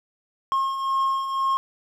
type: beating tone pair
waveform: triangle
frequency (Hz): 1075 / 1077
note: C6 / C6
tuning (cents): +47 / +50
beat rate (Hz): 2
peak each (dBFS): -28 / -20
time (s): 0.52-1.57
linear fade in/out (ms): 0
effects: none